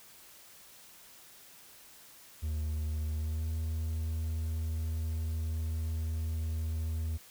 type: tone with pitch glide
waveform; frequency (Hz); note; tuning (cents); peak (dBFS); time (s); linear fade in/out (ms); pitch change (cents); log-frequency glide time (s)
triangle; 77.1 to 80.1; D#2 to E2; -15 to -49; -29; 2.42-7.18; 20; +66; 3.1-3.52
effects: white hiss -55 dBFS RMS until 7.3 s